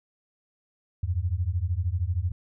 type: beating tone pair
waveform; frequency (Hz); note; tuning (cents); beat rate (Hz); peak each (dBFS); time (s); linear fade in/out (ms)
sine; 82.41 / 95.41; E2 / G2; 0 / -46; 13; -27; 1.03-2.32; 5
effects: none